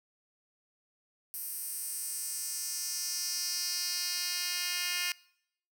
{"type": "tone with high-pass filter sweep", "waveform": "10% pulse", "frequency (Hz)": 355, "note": "F4", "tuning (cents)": 28, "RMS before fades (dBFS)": -35, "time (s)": [1.34, 5.12], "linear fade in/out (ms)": 0, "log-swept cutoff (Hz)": [11000, 2900], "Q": 2, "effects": ["noise-tail reverb RT60 0.7 s tail -23 dB re dry"]}